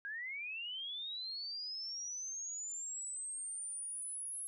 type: linear sweep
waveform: sine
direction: up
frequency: 1599 to 10820 Hz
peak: -40 dBFS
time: 0.05-4.47 s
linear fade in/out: 0 ms
effects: none